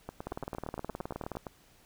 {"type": "two click trains", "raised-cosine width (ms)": 1, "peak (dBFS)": [-24, -22], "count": [13, 22], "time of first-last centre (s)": [[0.09, 1.468], [0.27, 1.369]], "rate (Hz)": [8.71, 19.1], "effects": ["pink hiss -62 dBFS RMS until 1.85 s"]}